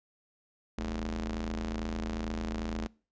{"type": "ring-modulated tone", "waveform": "sawtooth", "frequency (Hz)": 82.4, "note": "E2", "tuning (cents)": 0, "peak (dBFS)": -26, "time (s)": [0.78, 2.87], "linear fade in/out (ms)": 0, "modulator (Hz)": 138, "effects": ["noise-tail reverb RT60 0.4 s tail -25 dB re dry", "resampled to 16000 Hz"]}